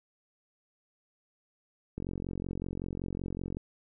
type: click train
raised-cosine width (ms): 3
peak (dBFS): -23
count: 73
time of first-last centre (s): 1.98-3.569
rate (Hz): 45.3
effects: none